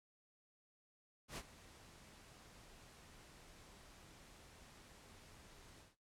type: noise with ADSR envelope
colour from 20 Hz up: pink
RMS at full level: -45 dBFS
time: 1.28-5.96 s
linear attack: 91 ms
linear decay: 52 ms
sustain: -16 dB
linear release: 160 ms
effects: noise-tail reverb RT60 0.2 s tail -18 dB re dry + low-pass 10000 Hz 12 dB/octave